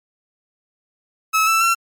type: tone with pitch steps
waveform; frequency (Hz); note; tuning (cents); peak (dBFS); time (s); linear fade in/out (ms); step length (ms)
30% pulse; 1295 / 1324.5 / 1354.7; E6 / E6 / E6; -31 / +8 / +47; -11; 1.33-1.75; 20; 140
effects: MP3 96 kbps